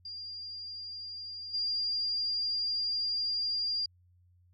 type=tone with level steps; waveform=sine; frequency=4796 Hz; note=D8; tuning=36 cents sharp; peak=-39 / -29 dBFS; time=0.05-3.86 s; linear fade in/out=5 ms; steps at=1.53 s; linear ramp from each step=20 ms; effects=added 89 Hz sine -61 dBFS peak until 4.53 s